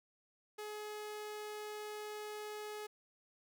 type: tone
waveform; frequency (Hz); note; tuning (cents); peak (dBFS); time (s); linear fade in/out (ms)
sawtooth; 422.4; G#4; +29; -39; 0.58-2.87; 10
effects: none